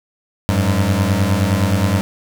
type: beating tone pair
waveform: 25% pulse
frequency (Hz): 92.5 / 102.1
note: F#2 / G#2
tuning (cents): 0 / -29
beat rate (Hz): 9.6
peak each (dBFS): -13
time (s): 0.49-2.01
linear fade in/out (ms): 0
effects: none